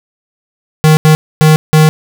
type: tone bursts at uneven times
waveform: square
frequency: 155.56 Hz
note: D#3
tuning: in tune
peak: -4 dBFS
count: 4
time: 0.84-0.97 / 1.05-1.15 / 1.41-1.56 / 1.73-1.89 s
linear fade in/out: 0 ms
effects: none